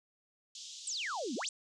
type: band-pass noise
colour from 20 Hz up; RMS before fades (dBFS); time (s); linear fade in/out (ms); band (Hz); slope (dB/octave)
white; -48; 0.55-1.49; 2; 3100 to 7100; 48
type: exponential two-way sweep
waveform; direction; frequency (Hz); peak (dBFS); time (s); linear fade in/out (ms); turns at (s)
sine; down then up; 8550 to 207.7 to 8550; -35; 0.87-1.49; 2; 1.35
effects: none